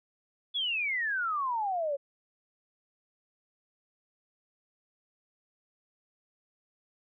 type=exponential sweep; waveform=sine; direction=down; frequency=3468 to 543 Hz; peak=-28 dBFS; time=0.54-1.97 s; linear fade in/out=20 ms; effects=none